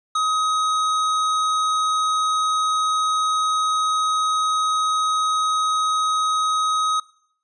sine tone with hard clipping, 1263 Hz, D#6, 26 cents sharp, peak -20 dBFS, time 0.15-7 s, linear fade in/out 5 ms, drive 13 dB, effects noise-tail reverb RT60 0.7 s tail -22 dB re dry + resampled to 22050 Hz

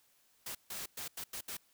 white noise bursts at uneven times, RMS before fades -42 dBFS, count 6, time 0.46-0.55 / 0.7-0.86 / 0.97-1.08 / 1.17-1.24 / 1.33-1.41 / 1.48-1.57 s, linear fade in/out 5 ms, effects white hiss -70 dBFS RMS until 1.73 s

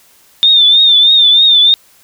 sine tone with vibrato, 3600 Hz, A7, 39 cents sharp, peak -4 dBFS, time 0.43-1.74 s, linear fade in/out 0 ms, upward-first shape triangle, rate 3.2 Hz, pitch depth 80 cents each way, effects white hiss -47 dBFS RMS until 2.03 s

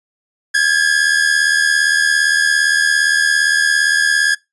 45% pulse tone pair together, 1627 / 1704.5 Hz, G#6 / G#6, -36 / +45 cents, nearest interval minor second, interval 81 cents, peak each -14 dBFS, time 0.54-4.35 s, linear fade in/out 10 ms, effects noise-tail reverb RT60 0.2 s tail -23 dB re dry + resampled to 24000 Hz

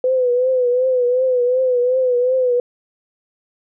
sine tone with vibrato, 503 Hz, B4, 32 cents sharp, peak -13 dBFS, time 0.04-2.6 s, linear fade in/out 2 ms, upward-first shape triangle, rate 2.7 Hz, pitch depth 72 cents each way, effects none

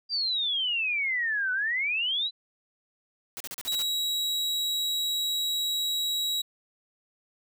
sine exponential two-way sweep, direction down then up, 4800 to 1480 to 4058 Hz, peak -25 dBFS, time 0.09-2.31 s, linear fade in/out 50 ms, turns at 1.52 s
white noise bursts, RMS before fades -37 dBFS, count 7, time 3.37-3.823 s, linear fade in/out 0 ms, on 33 ms, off 37 ms
40% pulse tone, 3866 Hz, B7, 38 cents flat, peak -25 dBFS, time 3.67-6.42 s, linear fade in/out 10 ms
effects none

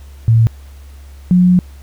sine tone pair in turn, 113.6 / 180.33 Hz, A#2 / F#3, -44 / -44 cents, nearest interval minor sixth, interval 800 cents, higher second, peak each -6 dBFS, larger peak neither, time 0.28-0.47 / 1.31-1.59 s, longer second, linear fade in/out 0 ms, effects added 69 Hz sine -33 dBFS peak until 1.82 s + pink hiss -48 dBFS RMS until 1.82 s

